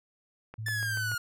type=click train; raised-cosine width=0.5 ms; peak=-29 dBFS; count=5; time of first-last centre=0.54-1.117 s; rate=6.93 Hz
type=tone; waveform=sine; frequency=110 Hz; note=A2; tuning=in tune; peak=-34 dBFS; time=0.58-1.15 s; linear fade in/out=10 ms
type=exponential sweep; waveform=45% pulse; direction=down; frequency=1760 to 1413 Hz; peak=-30 dBFS; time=0.66-1.18 s; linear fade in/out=5 ms
effects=none